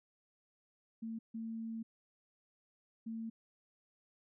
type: tone bursts at uneven times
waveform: sine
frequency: 225.5 Hz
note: A3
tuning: 43 cents sharp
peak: -39 dBFS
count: 3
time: 1.02-1.19 / 1.34-1.83 / 3.06-3.3 s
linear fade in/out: 10 ms
effects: none